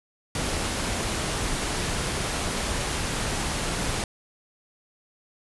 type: low-pass noise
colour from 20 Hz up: pink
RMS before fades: -28 dBFS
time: 0.35-4.04 s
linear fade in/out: 2 ms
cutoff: 11000 Hz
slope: 96 dB/octave
effects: none